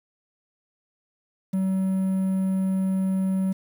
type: tone with quantisation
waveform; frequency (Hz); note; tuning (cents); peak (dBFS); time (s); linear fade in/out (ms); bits
triangle; 190; F#3; +46; -19; 1.53-3.53; 10; 8
effects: none